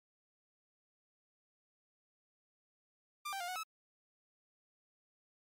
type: tone with pitch steps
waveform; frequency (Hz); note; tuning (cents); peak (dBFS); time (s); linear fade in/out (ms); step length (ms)
sawtooth; 1189 / 782 / 704 / 735 / 1299; D6 / G5 / F5 / F#5 / E6; +21 / -4 / +14 / -12 / -26; -35; 3.25-3.635; 10; 77
effects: MP3 64 kbps